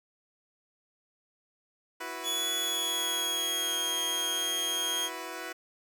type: chord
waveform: 10% pulse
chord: E suspended second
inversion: none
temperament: equal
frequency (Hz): 329.6 / 370 / 493.9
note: E4 / F#4 / B4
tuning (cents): 0 / 0 / 0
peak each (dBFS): -33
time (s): 2-5.53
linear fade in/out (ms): 10
type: tone with pitch glide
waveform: sawtooth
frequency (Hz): 3394 to 3241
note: G#7 to G#7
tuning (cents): +37 to -43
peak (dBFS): -26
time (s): 2.23-5.1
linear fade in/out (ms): 50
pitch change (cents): -80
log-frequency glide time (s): 2.56-3.79
effects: none